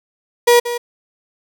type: tone with echo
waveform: 35% pulse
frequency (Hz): 479.4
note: A#4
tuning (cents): +48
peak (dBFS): -6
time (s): 0.47-0.6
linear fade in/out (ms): 10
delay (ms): 180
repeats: 1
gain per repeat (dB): -12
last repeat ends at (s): 0.78
effects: none